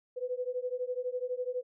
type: beating tone pair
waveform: sine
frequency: 493.9 / 505.9 Hz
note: B4 / B4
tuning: 0 / +42 cents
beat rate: 12 Hz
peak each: -35 / -35 dBFS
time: 0.16-1.63 s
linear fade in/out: 20 ms
effects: none